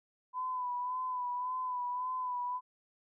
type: tone with vibrato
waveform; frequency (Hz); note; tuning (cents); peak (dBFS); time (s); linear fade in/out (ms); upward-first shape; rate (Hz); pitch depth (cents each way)
sine; 1000; B5; +21; -33; 0.33-2.61; 50; sine; 1.8; 36
effects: none